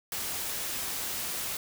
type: noise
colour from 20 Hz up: white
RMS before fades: -34 dBFS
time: 0.12-1.57 s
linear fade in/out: 2 ms
effects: none